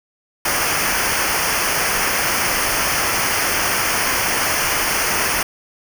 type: noise with comb filter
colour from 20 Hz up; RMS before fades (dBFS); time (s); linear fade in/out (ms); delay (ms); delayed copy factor
pink; -19; 0.45-5.43; 5; 0.26; -0.8
effects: none